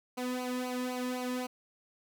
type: tone with flanger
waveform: sawtooth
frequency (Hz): 250.9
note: B3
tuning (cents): +28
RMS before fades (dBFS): -35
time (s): 0.17-1.47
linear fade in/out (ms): 10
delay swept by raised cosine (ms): 0.56 to 1.42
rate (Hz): 3.9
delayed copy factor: -0.75
effects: none